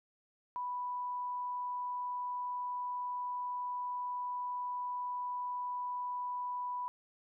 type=tone; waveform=sine; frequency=987.8 Hz; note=B5; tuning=in tune; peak=-35 dBFS; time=0.56-6.88 s; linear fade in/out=0 ms; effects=none